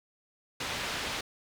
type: low-pass noise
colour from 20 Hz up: white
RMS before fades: -35 dBFS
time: 0.6-1.21 s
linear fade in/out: 5 ms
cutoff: 3700 Hz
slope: 12 dB/octave
effects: none